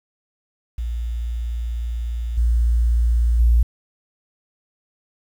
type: tone with level steps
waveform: sine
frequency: 58.27 Hz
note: A#1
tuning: in tune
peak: -22 / -14 / -11 dBFS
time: 0.78-3.63 s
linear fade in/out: 5 ms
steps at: 2.37 / 3.39 s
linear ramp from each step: 10 ms
effects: 8-bit